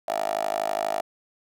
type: tone with high-pass filter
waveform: 10% pulse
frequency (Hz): 52.2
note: G#1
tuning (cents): +10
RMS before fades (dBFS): -27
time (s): 0.08-1.01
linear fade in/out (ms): 5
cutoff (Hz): 650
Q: 8.1
effects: none